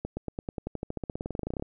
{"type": "accelerating click train", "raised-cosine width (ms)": 2, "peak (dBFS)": -19, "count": 26, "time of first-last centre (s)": [0.05, 1.624], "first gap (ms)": 120, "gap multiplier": 0.94, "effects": []}